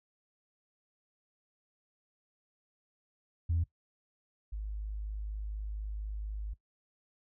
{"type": "tone pair in turn", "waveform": "sine", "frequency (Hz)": [83.6, 52.1], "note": ["E2", "G#1"], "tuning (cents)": [25, 6], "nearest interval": "minor sixth", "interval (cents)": 819, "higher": "first", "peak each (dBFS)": [-26, -35], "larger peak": "first", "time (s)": [[3.49, 3.64], [4.52, 6.54]], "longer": "second", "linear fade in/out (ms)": 10, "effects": ["noise-tail reverb RT60 0.1 s tail -18 dB re dry", "tanh soft clip ceiling -23 dBFS"]}